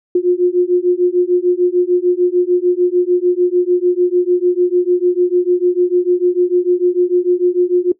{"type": "beating tone pair", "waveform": "sine", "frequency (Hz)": [354, 360.7], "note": ["F4", "F#4"], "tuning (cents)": [23, -44], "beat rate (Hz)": 6.7, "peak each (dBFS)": -13, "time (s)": [0.15, 7.92], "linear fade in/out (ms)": 5, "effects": ["noise-tail reverb RT60 0.1 s tail -18 dB re dry"]}